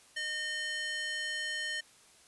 square tone with high-pass filter, 611 Hz, D#5, 32 cents flat, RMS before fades -36 dBFS, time 0.16-1.81 s, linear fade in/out 10 ms, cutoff 2200 Hz, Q 3.9, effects white hiss -60 dBFS RMS until 2.27 s + resampled to 24000 Hz

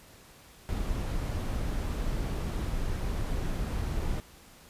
brown noise, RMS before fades -31 dBFS, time 0.69-4.2 s, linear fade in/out 0 ms, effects pink hiss -54 dBFS RMS until 4.69 s + resampled to 32000 Hz

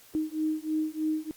sine beating tone pair, 310 / 313.2 Hz, D#4 / D#4, -6 / +11 cents, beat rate 3.2 Hz, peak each -30 / -30 dBFS, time 0.15-1.31 s, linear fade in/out 0 ms, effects white hiss -55 dBFS RMS until 1.36 s + Opus 48 kbps

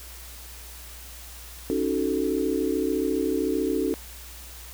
sine chord, D# half-diminished seventh, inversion third, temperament equal with one note detuned, 277.2 / 311.1 / 372.6 / 440 Hz, C#4 / D#4 / F#4 / A4, 0 / 0 / +12 / 0 cents, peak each -28 dBFS, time 1.7-3.94 s, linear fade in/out 0 ms, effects added 60 Hz sine -43 dBFS peak until 4.73 s + white hiss -44 dBFS RMS until 4.73 s

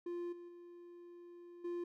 triangle tone with level steps, 348.3 Hz, F4, 5 cents flat, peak -37 / -47 / -50 / -36 dBFS, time 0.06-1.84 s, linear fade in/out 5 ms, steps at 0.32 / 0.48 / 1.64 s, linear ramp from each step 10 ms, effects none

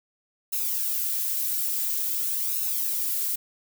violet noise with flanger, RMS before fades -27 dBFS, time 0.52-3.36 s, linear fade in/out 10 ms, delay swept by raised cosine 0.75 to 3.45 ms, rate 0.48 Hz, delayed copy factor +0.65, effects none

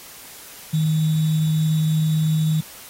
sine tone with sample-and-hold, 157 Hz, D#3, 16 cents sharp, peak -16 dBFS, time 0.73-2.61 s, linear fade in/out 10 ms, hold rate 3675 Hz, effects white hiss -41 dBFS RMS until 2.89 s + AAC 48 kbps

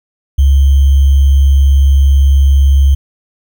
sine tone with sample-and-hold, 68.9 Hz, C#2, 10 cents flat, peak -4 dBFS, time 0.38-2.95 s, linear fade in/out 10 ms, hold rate 3150 Hz, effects none

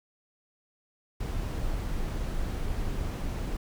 brown noise, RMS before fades -31 dBFS, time 1.2-3.57 s, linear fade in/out 5 ms, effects none

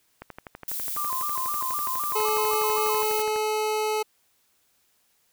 click train, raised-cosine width 0.5 ms, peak -23 dBFS, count 39, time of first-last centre 0.22-3.36 s, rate 12.1 Hz
violet noise, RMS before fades -31 dBFS, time 0.68-3.22 s, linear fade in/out 0 ms
sine tone with vibrato, 1108.7 Hz, C#6, in tune, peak -28 dBFS, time 0.97-3.02 s, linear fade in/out 0 ms, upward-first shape square, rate 3.9 Hz, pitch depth 120 cents each way
25% pulse tone, 430 Hz, A4, 40 cents flat, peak -20 dBFS, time 2.15-4.03 s, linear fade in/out 10 ms
effects white hiss -67 dBFS RMS until 5.32 s

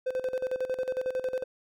triangle tone with tremolo, 513 Hz, C5, 34 cents flat, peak -24 dBFS, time 0.06-1.44 s, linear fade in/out 10 ms, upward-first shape square, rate 11 Hz, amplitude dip 75%, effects none

